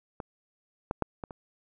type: clicks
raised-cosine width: 1 ms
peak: -22 / -15 / -12 / -22 / -27 dBFS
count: 5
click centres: 0.202 / 0.911 / 1.023 / 1.238 / 1.308 s
effects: none

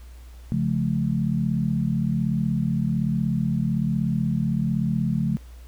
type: chord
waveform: sine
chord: Db augmented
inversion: none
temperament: equal with one note detuned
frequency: 138.59 / 174.61 / 215.8 Hz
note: Db3 / F3 / A3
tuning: 0 / 0 / -33 cents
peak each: -25 dBFS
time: 0.52-5.37 s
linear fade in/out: 0 ms
effects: added 60 Hz sine -40 dBFS peak until 5.67 s + pink hiss -55 dBFS RMS until 5.67 s

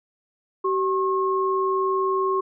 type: tone pair together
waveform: sine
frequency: 382.2 / 1080 Hz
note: G4 / C#6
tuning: -44 / -45 cents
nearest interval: octave + tritone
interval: 1799 cents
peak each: -22 / -23 dBFS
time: 0.64-2.41 s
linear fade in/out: 10 ms
effects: none

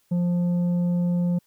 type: tone with tanh clipping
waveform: triangle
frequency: 175.5 Hz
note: F3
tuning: 9 cents sharp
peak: -21 dBFS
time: 0.11-1.39 s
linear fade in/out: 10 ms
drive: 10 dB
effects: white hiss -66 dBFS RMS until 1.46 s

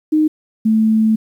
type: tone pair in turn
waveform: sine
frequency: 308.7 / 219.5 Hz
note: D#4 / A3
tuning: -14 / -4 cents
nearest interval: tritone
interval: 590 cents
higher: first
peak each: -10 dBFS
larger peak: neither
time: 0.12-0.28 / 0.65-1.16 s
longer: second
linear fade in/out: 10 ms
effects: 8-bit

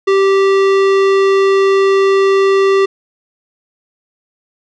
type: tone with tanh clipping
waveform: sine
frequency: 390.1 Hz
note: G4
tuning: 8 cents flat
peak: -10 dBFS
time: 0.07-2.86 s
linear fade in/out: 10 ms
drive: 18 dB
effects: none

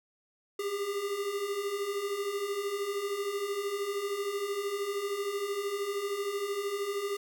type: beating tone pair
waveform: square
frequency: 392 / 405 Hz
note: G4 / G#4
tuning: 0 / -43 cents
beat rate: 13 Hz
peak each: -39 / -33 dBFS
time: 0.59-7.17 s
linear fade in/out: 5 ms
effects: none

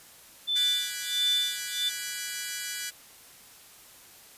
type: tone with tremolo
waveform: sine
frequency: 3520 Hz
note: A7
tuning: in tune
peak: -22 dBFS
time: 0.47-1.9 s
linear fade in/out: 20 ms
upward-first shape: sine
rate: 1.5 Hz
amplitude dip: 100%
type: chord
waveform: 10% pulse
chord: G# half-diminished seventh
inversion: third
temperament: equal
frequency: 1480 / 1661.2 / 1975.5 / 2349 Hz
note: F#6 / G#6 / B6 / D7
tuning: 0 / 0 / 0 / 0 cents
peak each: -30 dBFS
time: 0.55-2.91 s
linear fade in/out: 20 ms
effects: white hiss -52 dBFS RMS until 4.37 s + resampled to 32000 Hz

